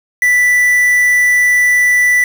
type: tone with quantisation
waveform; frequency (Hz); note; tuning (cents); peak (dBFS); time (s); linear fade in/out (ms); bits
triangle; 1975.5; B6; 0; -6; 0.22-2.24; 2; 4
effects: none